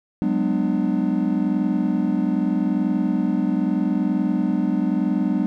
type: chord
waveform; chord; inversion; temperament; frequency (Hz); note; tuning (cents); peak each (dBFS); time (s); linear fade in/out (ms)
triangle; G# half-diminished seventh; third; just; 186.89 / 207.7 / 249.2 / 299; F#3 / G#3 / B3 / D4; +18 / 0 / +16 / +31; -22; 0.22-5.46; 0
effects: none

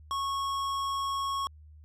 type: tone with tanh clipping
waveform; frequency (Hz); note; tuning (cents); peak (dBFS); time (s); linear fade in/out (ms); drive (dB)
sine; 1100; C#6; -14; -31; 0.11-1.47; 0; 16
effects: added 76 Hz sine -49 dBFS peak until 1.84 s + resampled to 32000 Hz

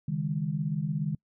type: chord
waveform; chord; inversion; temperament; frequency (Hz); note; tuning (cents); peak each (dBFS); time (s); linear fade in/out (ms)
sine; C# suspended second; none; equal with one note detuned; 138.59 / 155.56 / 202.3; C#3 / D#3 / G#3; 0 / 0 / -45; -34 / -29 / -34; 0.08-1.15; 5
effects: noise-tail reverb RT60 0.1 s tail -26 dB re dry

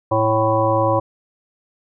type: harmonic tone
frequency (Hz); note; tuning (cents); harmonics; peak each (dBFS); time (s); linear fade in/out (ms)
110.3; A2; +5; 1 / 3 / 5 / 7 / 9 / 10; -22 / -23 / -18 / -24 / -20 / -27; 0.11-1; 10
effects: none

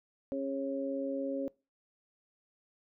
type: harmonic tone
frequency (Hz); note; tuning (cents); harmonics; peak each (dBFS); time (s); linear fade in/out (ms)
136.9; C#3; -21; 2 / 3 / 4; -35 / -43 / -35; 0.32-1.48; 0
effects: noise-tail reverb RT60 0.3 s tail -24 dB re dry

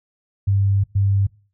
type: tone bursts at uneven times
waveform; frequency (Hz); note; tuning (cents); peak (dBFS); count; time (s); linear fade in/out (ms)
sine; 98.9; G2; +16; -14; 2; 0.47-0.84 / 0.95-1.27; 10
effects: noise-tail reverb RT60 0.4 s tail -23 dB re dry

